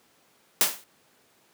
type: noise with exponential decay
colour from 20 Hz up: white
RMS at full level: -17 dBFS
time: 0.61-0.84 s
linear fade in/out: 0 ms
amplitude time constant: 50 ms
effects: pink hiss -62 dBFS RMS until 1.53 s + high-pass 200 Hz 12 dB/octave